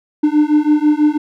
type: beating tone pair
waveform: triangle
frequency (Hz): 297.3 / 303.4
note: D4 / D#4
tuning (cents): +21 / -44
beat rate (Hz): 6.1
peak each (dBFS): -11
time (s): 0.23-1.18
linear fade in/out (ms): 10
effects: none